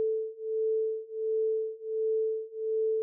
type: beating tone pair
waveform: sine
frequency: 439.6 / 441 Hz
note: A4 / A4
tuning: -2 / +4 cents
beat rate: 1.4 Hz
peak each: -31 / -30 dBFS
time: 0-3.02 s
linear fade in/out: 0 ms
effects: none